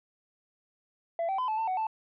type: tone with pitch steps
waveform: sine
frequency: 672 / 772 / 1014 / 869 / 894 / 746 / 880 Hz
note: E5 / G5 / B5 / A5 / A5 / F#5 / A5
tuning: +33 / -27 / +45 / -22 / +27 / +14 / 0 cents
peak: -25 dBFS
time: 1.19-1.869 s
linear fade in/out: 2 ms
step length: 97 ms
effects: tanh soft clip ceiling -26 dBFS